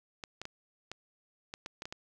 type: clicks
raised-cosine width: 0.2 ms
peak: -23 dBFS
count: 9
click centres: 0.238 / 0.416 / 0.454 / 0.916 / 1.539 / 1.661 / 1.821 / 1.855 / 1.925 s
effects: none